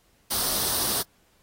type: noise with comb filter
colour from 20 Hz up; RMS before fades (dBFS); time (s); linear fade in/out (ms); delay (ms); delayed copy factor
white; -26; 0.3-1.03; 20; 0.21; +0.6
effects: pink hiss -64 dBFS RMS until 1.42 s + AAC 48 kbps